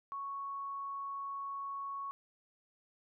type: tone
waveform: sine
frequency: 1108.7 Hz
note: C#6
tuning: in tune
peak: -38 dBFS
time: 0.12-2.11 s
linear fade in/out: 0 ms
effects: none